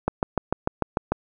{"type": "click train", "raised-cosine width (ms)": 1, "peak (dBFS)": -7, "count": 8, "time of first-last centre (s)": [0.08, 1.12], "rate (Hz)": 6.73, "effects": []}